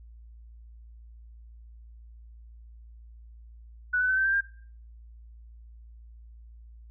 sine tone with pitch steps, 1480 / 1503.3 / 1526.9 / 1550.9 / 1575.3 / 1600 Hz, F#6 / F#6 / G6 / G6 / G6 / G6, 0 / +27 / -46 / -19 / +8 / +35 cents, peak -22 dBFS, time 3.93-4.41 s, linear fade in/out 10 ms, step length 80 ms, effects noise-tail reverb RT60 0.5 s tail -19 dB re dry + added 57 Hz sine -46 dBFS peak until 6.9 s

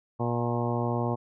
harmonic tone with a mistuned harmonic, 119.5 Hz, A#2, 43 cents sharp, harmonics 1 / 2 / 3 / 4 / 5 / 6 / 7 / 8 / 9, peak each -29 / -32 / -34 / -35 / -36 / -37 / -37 / -38 / -39 dBFS, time 0.19-1.16 s, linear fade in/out 20 ms, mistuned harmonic 8, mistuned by -48 cents, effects none

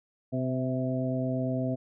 harmonic tone with a mistuned harmonic, 128.5 Hz, C3, 31 cents flat, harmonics 1 / 2 / 3 / 4 / 5, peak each -31 / -30 / -41 / -38 / -34 dBFS, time 0.32-1.76 s, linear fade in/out 20 ms, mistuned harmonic 5, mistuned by +24 cents, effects none

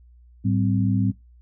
sine tone cluster, 107.8 / 192.9 / 258.1 Hz, A2 / G3 / C4, -35 / -28 / -23 cents, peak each -21 / -23 / -25 dBFS, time 0.44-1.12 s, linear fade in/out 20 ms, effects noise-tail reverb RT60 0.2 s tail -22 dB re dry + added 60 Hz sine -48 dBFS peak until 1.41 s

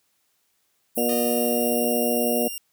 pink high-pass noise, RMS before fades -30 dBFS, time 0.95-2.49 s, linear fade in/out 20 ms, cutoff 10000 Hz, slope 48 dB/octave
harmonic tone, 120 Hz, B2, 49 cents flat, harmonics 2 / 3 / 4 / 5 / 6, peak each -25 / -31 / -26 / -27 / -31 dBFS, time 0.97-2.48 s, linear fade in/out 5 ms
5% pulse tone, 2794 Hz, F7, in tune, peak -22 dBFS, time 0.98-2.58 s, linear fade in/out 0 ms
5% pulse tone with exponential decay, 616 Hz, D#5, 17 cents flat, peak -24 dBFS, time 1.09-2.47 s, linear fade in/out 1 ms, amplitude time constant 300 ms
effects white hiss -69 dBFS RMS until 2.72 s + high-pass 60 Hz 12 dB/octave

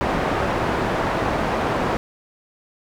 white low-pass noise, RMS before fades -22 dBFS, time 0.01-1.97 s, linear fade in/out 0 ms, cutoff 980 Hz, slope 12 dB/octave, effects none

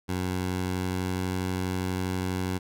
15% pulse tone with pitch glide, 91.6 to 92.34 Hz, F#2 to F#2, -17 to -3 cents, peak -21 dBFS, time 0.08-2.59 s, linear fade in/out 20 ms, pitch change +14 cents, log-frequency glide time 0.19-1.38 s, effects none

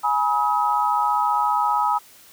sine tone cluster, 834 / 969 / 1272 Hz, G#5 / B5 / D#6, +7 / -33 / +38 cents, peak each -22 dBFS, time 0.03-1.99 s, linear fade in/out 20 ms, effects white hiss -49 dBFS RMS until 2.32 s + high-pass 60 Hz 12 dB/octave

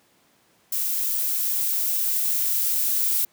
violet noise with level ramp, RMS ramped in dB -25 to -22 dBFS, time 0.72-3.25 s, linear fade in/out 5 ms, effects pink hiss -61 dBFS RMS until 3.32 s + high-pass 150 Hz 12 dB/octave

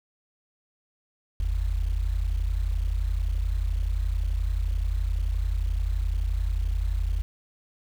sine tone pair together, 46.25 / 77.78 Hz, F#1 / D#2, 0 / 0 cents, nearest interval major sixth, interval 900 cents, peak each -24 / -29 dBFS, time 1.4-7.22 s, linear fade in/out 0 ms, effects 8-bit

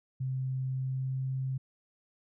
sine tone with pitch glide, 130.81 to 131.95 Hz, C3 to C3, 0 to +15 cents, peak -30 dBFS, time 0.2-1.58 s, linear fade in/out 10 ms, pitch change +15 cents, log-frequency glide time 0.67-1.28 s, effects none

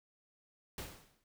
pink noise with exponential decay, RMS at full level -41 dBFS, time 0.78-1.24 s, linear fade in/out 2 ms, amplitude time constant 100 ms, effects none

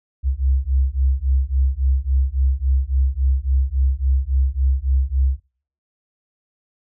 sine beating tone pair, 64.9 / 68.5 Hz, C2 / C#2, -13 / -20 cents, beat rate 3.6 Hz, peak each -18 / -18 dBFS, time 0.23-5.4 s, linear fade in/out 50 ms, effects noise-tail reverb RT60 0.5 s tail -23 dB re dry + tanh soft clip ceiling -8 dBFS

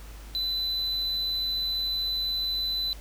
triangle tone, 4007 Hz, B7, 24 cents sharp, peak -25 dBFS, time 0.35-2.93 s, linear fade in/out 0 ms, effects added 51 Hz sine -41 dBFS peak until 3 s + pink hiss -50 dBFS RMS until 3 s

